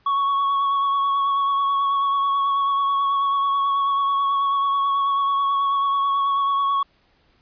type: tone with vibrato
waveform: triangle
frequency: 1112 Hz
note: C#6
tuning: 5 cents sharp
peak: -16 dBFS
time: 0.06-6.83 s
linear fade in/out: 5 ms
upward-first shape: sine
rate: 9.2 Hz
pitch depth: 17 cents each way
effects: pink hiss -61 dBFS RMS until 7.41 s + resampled to 11025 Hz